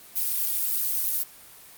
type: noise with amplitude modulation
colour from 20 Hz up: violet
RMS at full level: -22 dBFS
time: 0.15-1.24 s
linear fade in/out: 20 ms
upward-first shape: sine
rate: 198 Hz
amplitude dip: 90%
effects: white hiss -48 dBFS RMS until 1.77 s + Opus 32 kbps